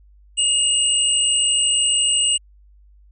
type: tone pair together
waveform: sine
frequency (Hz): 2852 / 8074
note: F7 / B8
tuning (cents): +36 / +37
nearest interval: octave + tritone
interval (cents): 1801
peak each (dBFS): -18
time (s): 0.37-2.38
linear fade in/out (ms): 20
effects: added 50 Hz sine -47 dBFS peak until 3.11 s